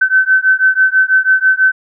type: beating tone pair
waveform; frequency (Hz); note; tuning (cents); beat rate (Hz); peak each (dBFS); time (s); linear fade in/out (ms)
sine; 1526 / 1532.1; G6 / G6; -47 / -40; 6.1; -11; 0.01-1.72; 10
effects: none